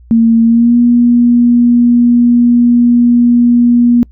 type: tone with pitch glide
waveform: sine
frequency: 228.4 to 240 Hz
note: A#3 to B3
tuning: -35 to -49 cents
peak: -4 dBFS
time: 0.11-4.03 s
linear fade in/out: 0 ms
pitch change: +86 cents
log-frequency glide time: 0.44-0.77 s
effects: noise-tail reverb RT60 0.1 s tail -26 dB re dry + added 60 Hz sine -36 dBFS peak until 4.11 s